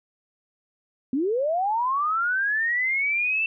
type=linear sweep; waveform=sine; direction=up; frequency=245.5 to 2681 Hz; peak=-21 dBFS; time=1.13-3.46 s; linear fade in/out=2 ms; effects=none